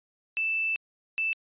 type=tone pair in turn; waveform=sine; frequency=2645 / 2645 Hz; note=E7 / E7; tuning=+5 / +5 cents; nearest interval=unison; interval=0 cents; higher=neither; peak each=-25 dBFS; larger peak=neither; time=0.37-0.76 / 1.18-1.33 s; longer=first; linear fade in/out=0 ms; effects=resampled to 8000 Hz